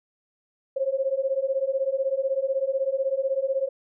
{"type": "beating tone pair", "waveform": "sine", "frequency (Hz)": [528, 544], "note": ["C5", "C#5"], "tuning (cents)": [16, -33], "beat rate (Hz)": 16, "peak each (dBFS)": [-26, -25], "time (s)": [0.76, 3.69], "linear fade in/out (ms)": 10, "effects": []}